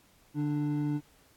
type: tone pair together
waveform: triangle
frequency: 147.06 / 295.4 Hz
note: D3 / D4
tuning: +3 / +10 cents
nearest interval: octave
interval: 1207 cents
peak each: -29 / -28 dBFS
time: 0.34-1.01 s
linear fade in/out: 50 ms
effects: pink hiss -63 dBFS RMS until 1.36 s + AAC 64 kbps

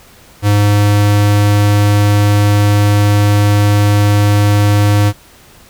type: tone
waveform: square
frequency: 103 Hz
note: G#2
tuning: 14 cents flat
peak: -8 dBFS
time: 0.42-5.13 s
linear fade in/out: 50 ms
effects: pink hiss -42 dBFS RMS until 5.69 s

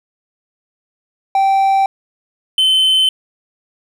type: tone pair in turn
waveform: triangle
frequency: 779 / 3065 Hz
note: G5 / G7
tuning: -11 / -40 cents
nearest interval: 2 octaves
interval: 2371 cents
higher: second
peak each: -8 dBFS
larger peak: neither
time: 1.35-1.86 / 2.58-3.09 s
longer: neither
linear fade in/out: 2 ms
effects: none

